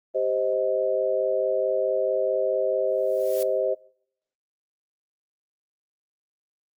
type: chord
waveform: sine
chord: C minor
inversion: second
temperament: just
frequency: 392.4 / 523.3 / 627.9 Hz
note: G4 / C5 / Eb5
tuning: +2 / 0 / +16 cents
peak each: -28 / -24 / -26 dBFS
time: 0.14-3.75 s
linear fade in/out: 20 ms
type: noise with exponential growth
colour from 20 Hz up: blue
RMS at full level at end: -34 dBFS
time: 2.87-3.43 s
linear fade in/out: 2 ms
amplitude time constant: 120 ms
effects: noise-tail reverb RT60 0.7 s tail -25 dB re dry + Opus 24 kbps

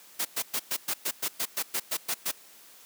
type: noise bursts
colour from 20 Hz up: white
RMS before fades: -29 dBFS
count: 13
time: 0.19-2.316 s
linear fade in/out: 10 ms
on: 62 ms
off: 110 ms
effects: white hiss -53 dBFS RMS until 2.85 s + high-pass 200 Hz 12 dB/octave

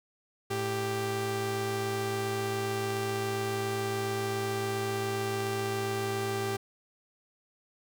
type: tone pair together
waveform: sawtooth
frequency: 110 / 392.8 Hz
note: A2 / G4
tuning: 0 / +4 cents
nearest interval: octave + minor seventh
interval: 2204 cents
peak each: -31 / -27 dBFS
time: 0.5-6.57 s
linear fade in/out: 10 ms
effects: none

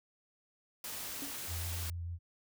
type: noise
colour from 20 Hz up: white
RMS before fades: -42 dBFS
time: 0.84-1.9 s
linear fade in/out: 2 ms
type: tone with exponential decay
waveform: sine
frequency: 279.6 Hz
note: C#4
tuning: 15 cents sharp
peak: -38 dBFS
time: 1.22-1.41 s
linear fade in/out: 1 ms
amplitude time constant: 41 ms
type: tone with vibrato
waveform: sine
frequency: 85.6 Hz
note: F2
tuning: 34 cents flat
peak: -37 dBFS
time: 1.47-2.19 s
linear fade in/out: 50 ms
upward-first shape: square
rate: 6.7 Hz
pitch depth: 14 cents each way
effects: none

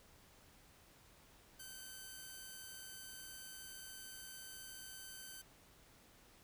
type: tone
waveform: 5% pulse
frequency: 1539 Hz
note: G6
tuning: 32 cents flat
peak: -39 dBFS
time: 1.59-5.42 s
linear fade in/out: 10 ms
effects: pink hiss -65 dBFS RMS until 6.43 s

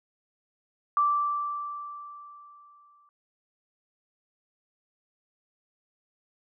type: tone with exponential decay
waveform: sine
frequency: 1169 Hz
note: D6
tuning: 8 cents flat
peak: -19 dBFS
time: 0.97-3.09 s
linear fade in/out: 1 ms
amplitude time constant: 460 ms
effects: none

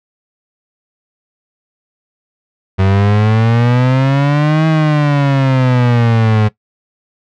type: exponential two-way sweep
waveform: 35% pulse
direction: up then down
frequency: 94.1 to 160 to 105.6 Hz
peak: -7 dBFS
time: 2.78-6.49 s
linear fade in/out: 20 ms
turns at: 4.67 s
effects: noise-tail reverb RT60 0.1 s tail -18 dB re dry + low-pass 3000 Hz 12 dB/octave

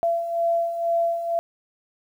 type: beating tone pair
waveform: sine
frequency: 675 / 677.1 Hz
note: E5 / E5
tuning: +41 / +46 cents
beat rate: 2.1 Hz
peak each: -28 / -21 dBFS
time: 0.03-1.39 s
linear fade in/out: 0 ms
effects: 9-bit

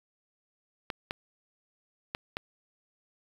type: clicks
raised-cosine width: 0.3 ms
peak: -16 dBFS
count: 4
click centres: 0.902 / 1.109 / 2.149 / 2.369 s
effects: 7-bit

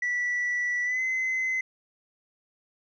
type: tone with pitch glide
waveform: sine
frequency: 1958 to 2047 Hz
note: B6 to C7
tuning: -15 to -38 cents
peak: -23 dBFS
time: 0.02-1.61 s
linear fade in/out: 5 ms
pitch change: +77 cents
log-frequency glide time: 0.84-1.01 s
effects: tanh soft clip ceiling -23 dBFS

